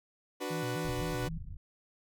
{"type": "chord", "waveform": "sawtooth", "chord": "B minor", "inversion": "first", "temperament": "equal", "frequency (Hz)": [293.7, 370, 493.9], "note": ["D4", "F#4", "B4"], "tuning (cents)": [0, 0, 0], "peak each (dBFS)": -35, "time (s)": [0.4, 1.29], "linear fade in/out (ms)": 20}
{"type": "tone with vibrato", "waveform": "sine", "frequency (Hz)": 141.2, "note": "C#3", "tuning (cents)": 32, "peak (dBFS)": -36, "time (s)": [0.5, 1.38], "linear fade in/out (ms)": 10, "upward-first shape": "square", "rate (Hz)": 3.9, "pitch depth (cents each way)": 240}
{"type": "low-pass noise", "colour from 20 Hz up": "pink", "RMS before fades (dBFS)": -42, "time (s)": [0.84, 1.57], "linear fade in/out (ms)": 2, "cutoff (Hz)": 130, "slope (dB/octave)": 24}
{"effects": []}